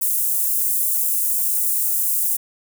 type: high-pass noise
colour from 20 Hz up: white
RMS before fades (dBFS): -20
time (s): 0.01-2.37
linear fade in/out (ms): 10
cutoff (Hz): 8700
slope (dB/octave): 24
effects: none